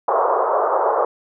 pink band-pass noise, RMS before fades -18 dBFS, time 0.08-1.05 s, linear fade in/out 2 ms, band 440 to 1200 Hz, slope 48 dB/octave, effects none

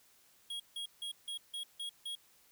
square tone bursts, 3299 Hz, G#7, 12 cents flat, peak -39 dBFS, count 7, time 0.5-2.153 s, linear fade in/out 5 ms, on 99 ms, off 160 ms, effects white hiss -66 dBFS RMS until 2.51 s

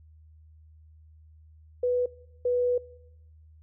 sine tone pair in turn, 493.9 / 492 Hz, B4 / B4, 0 / -7 cents, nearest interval unison, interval 7 cents, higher first, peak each -22 dBFS, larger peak neither, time 1.83-2.06 / 2.45-2.78 s, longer second, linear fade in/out 5 ms, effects noise-tail reverb RT60 1.0 s tail -23 dB re dry + added 78 Hz sine -51 dBFS peak until 3.62 s

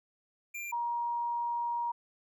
square / sine tone pair in turn, 2379 / 947.1 Hz, D7 / A#5, +22 / +27 cents, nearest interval octave + major third, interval 1595 cents, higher first, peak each -38 / -30 dBFS, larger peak second, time 0.54-0.72 / 0.72-1.92 s, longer second, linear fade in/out 10 ms, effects none

